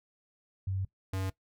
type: tone pair in turn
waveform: sine / square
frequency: 95.6 / 95.08 Hz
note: G2 / F#2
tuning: -43 / +48 cents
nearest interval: unison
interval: 9 cents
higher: first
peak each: -30 / -32 dBFS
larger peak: first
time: 0.67-0.85 / 1.13-1.3 s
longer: first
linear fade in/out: 5 ms
effects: noise-tail reverb RT60 0.1 s tail -19 dB re dry